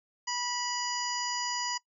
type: harmonic tone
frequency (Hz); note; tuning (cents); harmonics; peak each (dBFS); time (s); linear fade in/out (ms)
978; B5; -17; 1 / 2 / 3 / 5 / 6 / 7; -35 / -39 / -42 / -36 / -41 / -39; 0.27-1.78; 10
effects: noise-tail reverb RT60 0.1 s tail -21 dB re dry